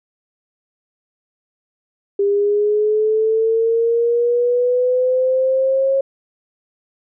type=linear sweep; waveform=sine; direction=up; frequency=399.6 to 544 Hz; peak=-13 dBFS; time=2.19-6.01 s; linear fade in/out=5 ms; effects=none